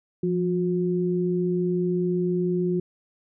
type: tone pair together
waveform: sine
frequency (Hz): 174.61 / 360.5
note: F3 / F#4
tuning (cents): 0 / -45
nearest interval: octave + minor second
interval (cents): 1255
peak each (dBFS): -24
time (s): 0.23-2.8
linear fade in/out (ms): 5
effects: none